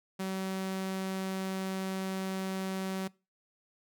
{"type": "tone", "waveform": "sawtooth", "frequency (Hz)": 190.2, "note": "F#3", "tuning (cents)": 48, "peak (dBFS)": -29, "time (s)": [0.19, 3.08], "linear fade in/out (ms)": 10, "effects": ["noise-tail reverb RT60 0.3 s tail -23 dB re dry"]}